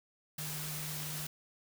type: tone in noise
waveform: sine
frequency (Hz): 151.9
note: D#3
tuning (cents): -41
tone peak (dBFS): -42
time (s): 0.38-1.27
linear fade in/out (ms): 5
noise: white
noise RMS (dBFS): -41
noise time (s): 0.38-1.27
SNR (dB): -4
effects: none